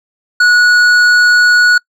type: tone with hard clipping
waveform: sine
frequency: 1462 Hz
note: F#6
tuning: 21 cents flat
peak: -7 dBFS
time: 0.4-1.78 s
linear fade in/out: 5 ms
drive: 8 dB
effects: noise-tail reverb RT60 0.1 s tail -26 dB re dry